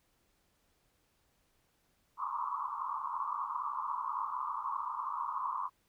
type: band-pass noise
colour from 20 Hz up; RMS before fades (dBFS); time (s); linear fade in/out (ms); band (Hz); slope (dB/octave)
pink; -37; 2.17-5.7; 50; 940 to 1200; 96
effects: pink hiss -74 dBFS RMS until 5.88 s